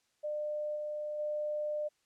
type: tone with level steps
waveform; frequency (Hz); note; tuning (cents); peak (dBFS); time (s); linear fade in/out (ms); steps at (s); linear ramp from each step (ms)
sine; 600; D5; +37; -33 / -35 / -32; 0.23-1.89; 20; 0.75 / 1.18; 20
effects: white hiss -75 dBFS RMS until 2.05 s + low-pass 8000 Hz 12 dB/octave